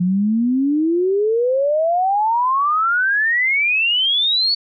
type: exponential sweep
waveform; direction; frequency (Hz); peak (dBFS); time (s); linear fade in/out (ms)
sine; up; 174.61 to 4500; -14; 0-4.55; 10
effects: none